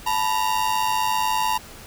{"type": "ring-modulated tone", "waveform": "45% pulse", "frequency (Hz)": 932.3, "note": "A#5", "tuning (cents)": 0, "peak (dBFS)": -17, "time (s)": [0.06, 1.58], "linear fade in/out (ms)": 10, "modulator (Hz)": 50, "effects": ["pink hiss -42 dBFS RMS until 1.86 s"]}